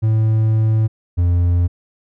triangle tone pair in turn, 110 / 87.38 Hz, A2 / F2, 0 / +1 cents, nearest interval major third, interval 399 cents, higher first, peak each -10 dBFS, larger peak neither, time 0.02-0.88 / 1.17-1.68 s, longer first, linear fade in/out 20 ms, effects none

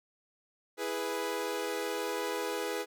sawtooth chord, E major, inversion none, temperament equal, 329.6 / 415.3 / 493.9 Hz, E4 / G#4 / B4, 0 / 0 / 0 cents, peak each -36 / -32 / -32 dBFS, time 0.77-2.86 s, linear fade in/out 50 ms, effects none

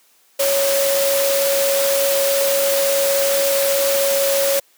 sine tone in noise, 554.4 Hz, C#5, in tune, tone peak -16 dBFS, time 0.39-4.6 s, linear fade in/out 10 ms, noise white, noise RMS -21 dBFS, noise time 0.39-4.6 s, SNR +2 dB, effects white hiss -56 dBFS RMS until 4.77 s + high-pass 300 Hz 12 dB/octave

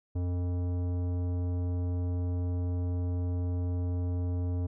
triangle tone with tanh clipping, 88.8 Hz, F2, 29 cents sharp, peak -30 dBFS, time 0.15-4.67 s, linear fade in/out 10 ms, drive 18 dB, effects none

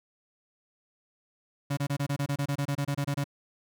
35% pulse tone bursts, 141.8 Hz, C#3, 40 cents sharp, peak -25 dBFS, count 16, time 1.7-3.242 s, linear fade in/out 10 ms, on 72 ms, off 26 ms, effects none

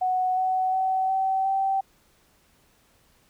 sine tone with pitch steps, 740 / 748.6 / 757.3 / 766.1 / 775 Hz, F#5 / F#5 / F#5 / G5 / G5, 0 / +20 / +40 / -40 / -20 cents, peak -21 dBFS, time 0.01-1.81 s, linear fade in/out 10 ms, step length 360 ms, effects pink hiss -62 dBFS RMS until 3.29 s

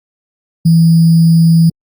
sine tone with sample-and-hold, 164.81 Hz, E3, in tune, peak -4 dBFS, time 0.65-1.7 s, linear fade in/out 10 ms, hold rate 4900 Hz, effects Opus 48 kbps

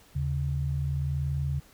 sine tone pair together, 77.78 / 138.59 Hz, D#2 / C#3, 0 / 0 cents, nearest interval minor seventh, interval 1000 cents, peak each -30 / -28 dBFS, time 0.15-1.6 s, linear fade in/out 10 ms, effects pink hiss -57 dBFS RMS until 1.73 s

